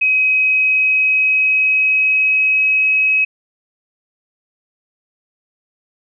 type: tone with pitch glide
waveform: sine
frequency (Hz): 2534 to 2552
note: D#7 to D#7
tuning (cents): +31 to +43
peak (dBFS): -11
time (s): 0.01-3.25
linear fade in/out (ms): 10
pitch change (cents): +12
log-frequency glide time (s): 0.33-2.93
effects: none